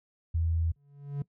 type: tone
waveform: sine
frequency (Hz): 82.41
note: E2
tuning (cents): 0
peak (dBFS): -25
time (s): 0.34-0.72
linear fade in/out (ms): 10
type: tone with exponential growth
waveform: triangle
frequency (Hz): 142.2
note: C#3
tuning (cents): +45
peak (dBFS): -25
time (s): 0.76-1.22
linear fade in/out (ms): 2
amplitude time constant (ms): 100
effects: noise-tail reverb RT60 0.1 s tail -20 dB re dry